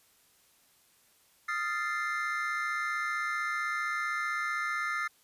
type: chord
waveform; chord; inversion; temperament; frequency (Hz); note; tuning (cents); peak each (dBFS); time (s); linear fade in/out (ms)
triangle; F dominant seventh; third; equal with one note detuned; 1244.5 / 1380.1 / 1760 / 2093; Eb6 / F6 / A6 / C7; 0 / -21 / 0 / 0; -34; 1.48-5.08; 10
effects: white hiss -65 dBFS RMS until 5.23 s + resampled to 32000 Hz